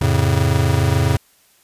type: chord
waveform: square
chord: F augmented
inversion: none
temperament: just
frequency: 87.31 / 109.13 / 136.42 Hz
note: F2 / A2 / C#3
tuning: 0 / -14 / -27 cents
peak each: -19 dBFS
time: 0.01-1.17 s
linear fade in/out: 5 ms
effects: white hiss -55 dBFS RMS until 1.63 s + resampled to 32000 Hz